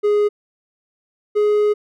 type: tone pair in turn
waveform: triangle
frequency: 415.3 / 418.4 Hz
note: G#4 / G#4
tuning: 0 / +13 cents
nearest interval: unison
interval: 13 cents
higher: second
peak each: -11 dBFS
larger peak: neither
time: 0.03-0.29 / 1.35-1.74 s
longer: second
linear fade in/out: 20 ms
effects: none